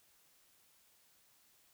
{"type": "silence", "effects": ["white hiss -69 dBFS RMS until 1.73 s"]}